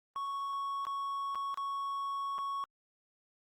triangle tone with dropouts, 1108.7 Hz, C#6, in tune, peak -32 dBFS, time 0.16-2.64 s, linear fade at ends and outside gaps 0 ms, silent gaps 0.852-0.868 / 1.348-1.355 / 1.543-1.574 / 2.382-2.387 s, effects Opus 24 kbps

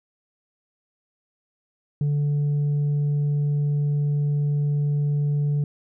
triangle tone with tanh clipping, 145.7 Hz, D3, 13 cents flat, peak -20 dBFS, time 2.01-5.64 s, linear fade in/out 2 ms, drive 7 dB, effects none

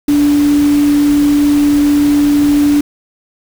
sine tone in noise, 290.7 Hz, D4, 18 cents flat, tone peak -7 dBFS, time 0.08-2.81 s, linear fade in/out 5 ms, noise pink, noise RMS -25 dBFS, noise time 0.08-2.81 s, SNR +15 dB, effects none

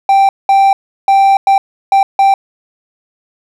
triangle tone bursts at uneven times, 784 Hz, G5, in tune, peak -3 dBFS, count 6, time 0.09-0.29 / 0.49-0.73 / 1.08-1.37 / 1.47-1.58 / 1.92-2.03 / 2.19-2.34 s, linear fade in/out 2 ms, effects none

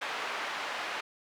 pink band-pass noise, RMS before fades -36 dBFS, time 0.01-1.01 s, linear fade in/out 10 ms, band 810 to 2800 Hz, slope 12 dB/octave, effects none

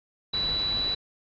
sine tone in noise, 3951 Hz, B7, in tune, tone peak -25 dBFS, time 0.33-0.95 s, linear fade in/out 10 ms, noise pink, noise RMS -36 dBFS, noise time 0.33-0.95 s, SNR +8 dB, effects resampled to 11025 Hz

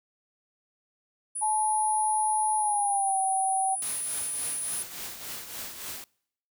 sine tone, 9790 Hz, D#9, 29 cents flat, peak -30 dBFS, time 1.35-4.83 s, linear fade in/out 10 ms
sine tone with pitch glide, 859 to 765.3 Hz, A5 to G5, -42 to -42 cents, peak -24 dBFS, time 1.41-3.76 s, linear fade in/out 20 ms, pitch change -200 cents, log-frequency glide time 2.57-3.19 s
white noise with tremolo, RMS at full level -36 dBFS, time 3.82-6.04 s, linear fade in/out 0 ms, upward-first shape triangle, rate 3.5 Hz, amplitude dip 60%
effects noise-tail reverb RT60 0.7 s tail -26 dB re dry

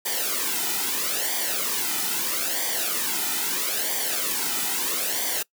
white noise with flanger, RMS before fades -26 dBFS, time 0.05-5.43 s, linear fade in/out 10 ms, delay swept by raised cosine 0.74 to 1.84 ms, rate 0.77 Hz, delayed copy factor -0.7, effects noise-tail reverb RT60 0.1 s tail -23 dB re dry + high-pass 200 Hz 12 dB/octave

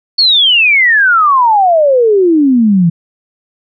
sine exponential sweep, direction down, 4479 to 162.4 Hz, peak -5 dBFS, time 0.18-2.9 s, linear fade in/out 10 ms, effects none

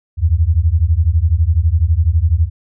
sine beating tone pair, 76.2 / 88.2 Hz, D#2 / F2, -36 / +18 cents, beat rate 12 Hz, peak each -13 dBFS, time 0.17-2.5 s, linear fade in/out 50 ms, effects none

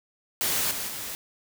white noise with level steps, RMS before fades -26 / -32 / -35 dBFS, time 0.41-1.15 s, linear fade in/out 0 ms, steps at 0.71 / 0.88 s, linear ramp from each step 2 ms, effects none

